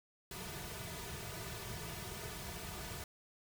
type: noise with comb filter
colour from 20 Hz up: pink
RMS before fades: -45 dBFS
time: 0.31-3.04 s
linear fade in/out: 2 ms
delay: 3.7 ms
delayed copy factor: -0.9
effects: none